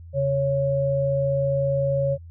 sine tone pair together, 138.59 / 553.7 Hz, C#3 / C#5, 0 / -2 cents, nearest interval 2 octaves, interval 2398 cents, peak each -24 / -21 dBFS, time 0.13-2.18 s, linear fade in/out 50 ms, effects added 84 Hz sine -39 dBFS peak until 2.3 s

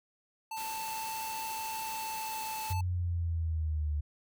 square tone with pitch glide, 887 to 877.3 Hz, A5 to A5, +14 to -5 cents, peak -37 dBFS, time 0.51-2.81 s, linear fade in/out 5 ms, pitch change -19 cents, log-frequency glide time 1.81-2.64 s
white noise, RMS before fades -43 dBFS, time 0.56-2.74 s, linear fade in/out 20 ms
sine linear sweep, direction down, 92.5 to 73.2 Hz, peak -29 dBFS, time 2.7-4.01 s, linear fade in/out 10 ms
effects none

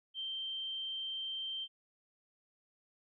sine tone, 3136 Hz, G7, in tune, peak -37 dBFS, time 0.14-1.68 s, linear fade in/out 50 ms, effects none

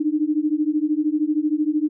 sine beating tone pair, 297.4 / 310.4 Hz, D4 / D#4, +22 / -4 cents, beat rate 13 Hz, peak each -21 dBFS, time 0-1.89 s, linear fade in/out 10 ms, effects none

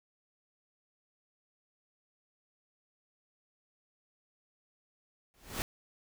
pink noise with exponential growth, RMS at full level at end -31 dBFS, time 5.34-5.62 s, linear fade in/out 0 ms, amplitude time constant 60 ms, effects none

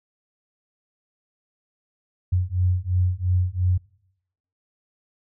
sine beating tone pair, 89.4 / 92.3 Hz, F2 / F#2, +41 / -4 cents, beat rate 2.9 Hz, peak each -22 dBFS, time 2.32-3.78 s, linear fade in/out 10 ms, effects noise-tail reverb RT60 0.8 s tail -24 dB re dry

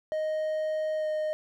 triangle tone with pitch glide, 622.3 to 616.9 Hz, D#5 to D#5, 0 to -15 cents, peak -25 dBFS, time 0.12-1.33 s, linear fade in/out 0 ms, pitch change -15 cents, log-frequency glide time 0.97-1.07 s, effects none

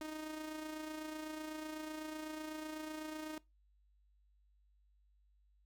sawtooth tone with amplitude modulation, 310.3 Hz, D#4, 5 cents flat, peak -37 dBFS, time 0.01-3.38 s, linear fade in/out 2 ms, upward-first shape sine, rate 28 Hz, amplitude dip 45%, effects noise-tail reverb RT60 0.2 s tail -21 dB re dry + added 50 Hz sine -68 dBFS peak until 5.65 s

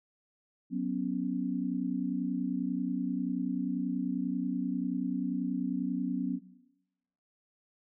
sine chord, F# suspended fourth, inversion none, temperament equal, 185 / 246.9 / 277.2 Hz, F#3 / B3 / C#4, 0 / 0 / 0 cents, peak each -34 / -33 / -34 dBFS, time 0.7-6.4 s, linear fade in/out 50 ms, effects noise-tail reverb RT60 0.9 s tail -17 dB re dry

